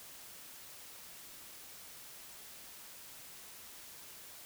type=silence; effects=white hiss -52 dBFS RMS until 4.45 s